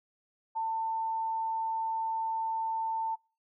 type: tone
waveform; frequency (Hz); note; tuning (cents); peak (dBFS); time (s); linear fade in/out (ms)
sine; 895; A5; +29; -29; 0.55-3.16; 20
effects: noise-tail reverb RT60 0.4 s tail -26 dB re dry